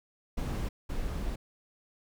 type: noise bursts at uneven times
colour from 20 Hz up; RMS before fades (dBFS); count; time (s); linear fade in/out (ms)
brown; -33; 2; 0.37-0.69 / 0.89-1.36; 10
effects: none